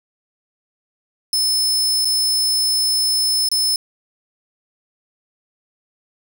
sawtooth tone with dropouts, 5240 Hz, E8, 11 cents flat, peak -13 dBFS, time 1.33-3.76 s, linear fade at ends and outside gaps 2 ms, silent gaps 2.048-2.053 / 3.488-3.515 s, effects 8-bit

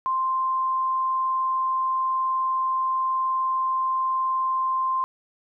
sine tone, 1046.5 Hz, C6, in tune, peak -21 dBFS, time 0.06-5.04 s, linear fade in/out 0 ms, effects none

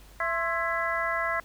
harmonic tone with a mistuned harmonic, 333 Hz, E4, 18 cents sharp, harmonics 2 / 3 / 4 / 5 / 6, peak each -32 / -32 / -32 / -32 / -32 dBFS, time 0.2-1.4 s, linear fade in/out 2 ms, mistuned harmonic 3, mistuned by +98 cents, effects added 49 Hz sine -50 dBFS peak until 1.44 s + pink hiss -55 dBFS RMS until 1.44 s

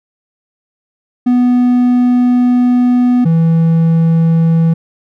triangle tone pair in turn, 246.7 / 164.29 Hz, B3 / E3, -2 / -6 cents, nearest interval perfect fifth, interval 704 cents, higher first, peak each -5 dBFS, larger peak neither, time 1.26-3.25 / 3.25-4.74 s, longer first, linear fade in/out 10 ms, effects none

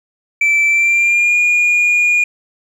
sine tone with pitch glide, 2327 to 2433 Hz, D7 to D#7, -17 to -39 cents, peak -7 dBFS, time 0.41-2.24 s, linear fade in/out 5 ms, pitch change +78 cents, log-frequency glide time 0.67-1.37 s, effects tanh soft clip ceiling -9 dBFS + 8-bit

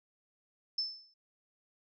sine tone with exponential decay, 5274 Hz, E8, in tune, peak -28 dBFS, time 0.78-1.14 s, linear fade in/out 5 ms, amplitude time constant 77 ms, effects none

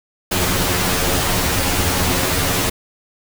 pink noise with comb filter, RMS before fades -18 dBFS, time 0.31-2.7 s, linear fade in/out 10 ms, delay 11 ms, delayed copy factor +0.85, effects none

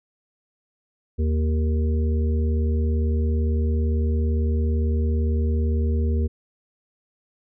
harmonic tone, 77.78 Hz, D#2, in tune, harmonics 1 / 3 / 5 / 6, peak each -19 / -29 / -33 / -35 dBFS, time 1.18-6.28 s, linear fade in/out 20 ms, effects none

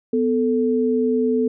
sine tone pair together, 249.2 / 440 Hz, B3 / A4, +16 / 0 cents, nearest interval minor seventh, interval 984 cents, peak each -19 dBFS, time 0.13-1.48 s, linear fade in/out 5 ms, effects none

